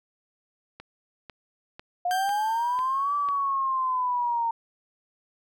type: click train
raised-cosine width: 0.3 ms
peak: -25 dBFS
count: 6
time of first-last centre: 0.8-3.288 s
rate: 2.01 Hz
type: linear two-way sweep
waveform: sine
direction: up then down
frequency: 702 to 1162 to 915 Hz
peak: -23 dBFS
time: 2.05-4.51 s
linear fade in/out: 5 ms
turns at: 3.15 s
type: tone with exponential decay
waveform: sawtooth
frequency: 1579 Hz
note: G6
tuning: 12 cents sharp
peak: -25 dBFS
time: 2.11-3.54 s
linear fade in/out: 0 ms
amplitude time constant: 310 ms
effects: none